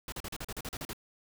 pink noise bursts, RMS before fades -39 dBFS, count 11, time 0.08-0.932 s, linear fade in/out 2 ms, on 42 ms, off 39 ms, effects none

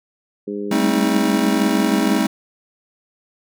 harmonic tone, 102.2 Hz, G#2, 27 cents flat, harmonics 2 / 3 / 4 / 5, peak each -28 / -29 / -26 / -37 dBFS, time 0.47-2.19 s, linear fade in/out 10 ms
square chord, A half-diminished seventh, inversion third, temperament just, 198 / 220 / 264 / 316.8 Hz, G3 / A3 / C4 / Eb4, +18 / 0 / +16 / +31 cents, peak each -22 dBFS, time 0.71-2.27 s, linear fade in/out 5 ms
effects none

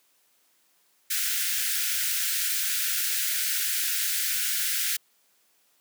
white high-pass noise, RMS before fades -27 dBFS, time 1.1-4.97 s, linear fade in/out 10 ms, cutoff 1400 Hz, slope 96 dB/octave, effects white hiss -66 dBFS RMS until 5.8 s + high-pass 200 Hz 12 dB/octave

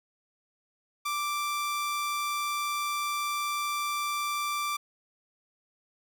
sawtooth tone, 1174.7 Hz, D6, in tune, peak -25 dBFS, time 1.05-4.77 s, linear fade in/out 10 ms, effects none

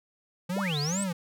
square tone with vibrato, 169.6 Hz, E3, 50 cents sharp, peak -29 dBFS, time 0.49-1.13 s, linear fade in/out 10 ms, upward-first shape sine, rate 2.4 Hz, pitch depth 280 cents each way
sine linear sweep, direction up, 292.5 to 8380 Hz, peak -31 dBFS, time 0.56-1.04 s, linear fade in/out 5 ms
effects none

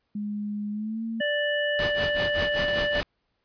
sine tone with pitch glide, 207.6 to 226.4 Hz, G#3 to A3, 0 to +50 cents, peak -28 dBFS, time 0.15-1.21 s, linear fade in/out 5 ms, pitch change +150 cents, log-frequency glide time 0.71-1.03 s
harmonic tone, 587.3 Hz, D5, in tune, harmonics 1 / 3 / 5, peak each -26 / -27 / -32 dBFS, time 1.2-3.01 s, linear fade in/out 10 ms
pink noise with tremolo, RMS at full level -29 dBFS, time 1.79-3.03 s, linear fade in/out 0 ms, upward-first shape sine, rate 5.2 Hz, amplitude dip 90%
pink noise with exponential decay, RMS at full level -30 dBFS, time 2.68-2.9 s, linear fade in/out 2 ms, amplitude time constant 47 ms
effects pink hiss -75 dBFS RMS until 3.44 s + resampled to 11025 Hz

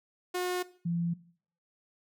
sawtooth / sine tone pair in turn, 361.1 / 170.42 Hz, F#4 / F3, -42 / -42 cents, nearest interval octave + minor second, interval 1300 cents, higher first, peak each -26 / -28 dBFS, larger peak first, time 0.34-0.63 / 0.85-1.14 s, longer neither, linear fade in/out 10 ms, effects noise-tail reverb RT60 0.5 s tail -18 dB re dry

